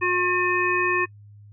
harmonic tone, 359.8 Hz, F#4, 48 cents flat, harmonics 1 / 3 / 5 / 7, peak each -25 / -25 / -25 / -25 dBFS, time 0.01-1.06 s, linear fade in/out 20 ms, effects noise-tail reverb RT60 0.1 s tail -26 dB re dry + added 103 Hz sine -44 dBFS peak until 1.52 s

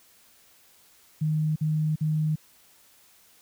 sine tone bursts, 154.7 Hz, D#3, 10 cents flat, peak -22 dBFS, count 3, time 1.21-2.358 s, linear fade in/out 10 ms, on 350 ms, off 49 ms, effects white hiss -58 dBFS RMS until 3.41 s

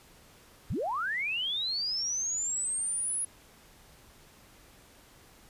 sine linear sweep, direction up, 51.91 to 10548 Hz, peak -29 dBFS, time 0.7-3.25 s, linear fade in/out 5 ms, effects pink hiss -57 dBFS RMS until 5.49 s + resampled to 32000 Hz

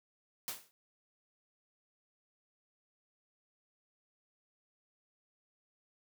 white noise with exponential decay, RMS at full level -36 dBFS, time 0.48-0.71 s, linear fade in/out 0 ms, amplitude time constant 50 ms, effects high-pass 100 Hz 12 dB/octave

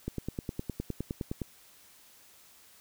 click train, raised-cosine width 3 ms, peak -20 dBFS, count 14, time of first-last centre 0.08-1.417 s, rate 9.72 Hz, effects white hiss -58 dBFS RMS until 2.8 s

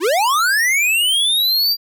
square linear sweep, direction up, 293.1 to 4771 Hz, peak -14 dBFS, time 0-1.77 s, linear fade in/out 50 ms, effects none

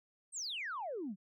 sine exponential sweep, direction down, 8870 to 174.61 Hz, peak -37 dBFS, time 0.32-1.16 s, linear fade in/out 50 ms, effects tanh soft clip ceiling -33 dBFS

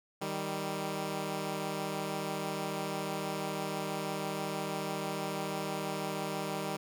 10% pulse tone pair together, 155.57 / 196 Hz, D#3 / G3, 0 / 0 cents, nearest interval major third, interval 400 cents, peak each -29 / -28 dBFS, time 0.21-6.77 s, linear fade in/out 10 ms, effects none

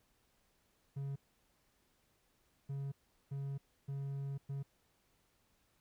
triangle tone bursts at uneven times, 138.59 Hz, C#3, in tune, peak -36 dBFS, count 5, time 0.96-1.16 / 2.69-2.92 / 3.31-3.58 / 3.88-4.38 / 4.49-4.63 s, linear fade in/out 10 ms, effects pink hiss -75 dBFS RMS until 5.8 s

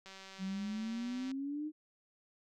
click train, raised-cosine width 0.2 ms, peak -34 dBFS, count 242, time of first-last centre 0.06-1.315 s, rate 192 Hz
sine exponential sweep, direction up, 185 to 311.1 Hz, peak -36 dBFS, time 0.38-1.72 s, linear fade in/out 50 ms
effects none

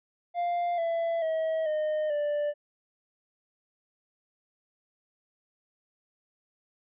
triangle tone with pitch steps, 698 / 668.8 / 640.8 / 614 / 588.3 Hz, F5 / E5 / E5 / D#5 / D5, -1 / +25 / -49 / -23 / +3 cents, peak -24 dBFS, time 0.34-2.54 s, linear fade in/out 50 ms, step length 440 ms, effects resampled to 8000 Hz

